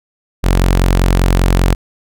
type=tone; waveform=sawtooth; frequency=45.11 Hz; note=F#1; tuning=43 cents flat; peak=-5 dBFS; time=0.43-1.75 s; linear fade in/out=20 ms; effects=none